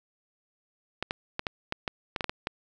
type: clicks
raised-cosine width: 0.3 ms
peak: -13 dBFS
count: 11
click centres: 1.026 / 1.109 / 1.394 / 1.468 / 1.724 / 1.878 / 2.162 / 2.208 / 2.243 / 2.295 / 2.471 s
effects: none